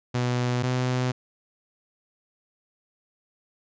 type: tone pair in turn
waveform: sawtooth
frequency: 123.47 / 126.43 Hz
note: B2 / B2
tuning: 0 / +41 cents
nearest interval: unison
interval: 41 cents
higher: second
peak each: -19 dBFS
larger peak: neither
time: 0.14-0.63 / 0.63-1.12 s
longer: neither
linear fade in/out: 10 ms
effects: resampled to 16000 Hz